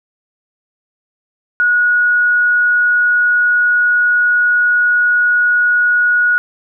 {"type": "tone", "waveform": "sine", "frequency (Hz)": 1455, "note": "F#6", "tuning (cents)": -29, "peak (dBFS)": -9, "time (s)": [1.6, 6.38], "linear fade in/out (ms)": 0, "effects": []}